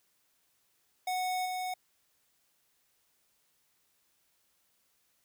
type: tone with level steps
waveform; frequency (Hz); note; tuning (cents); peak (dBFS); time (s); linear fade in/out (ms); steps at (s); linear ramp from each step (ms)
square; 737; F#5; -7; -31 / -34; 1.07-1.74; 5; 1.45; 10
effects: white hiss -73 dBFS RMS until 5.24 s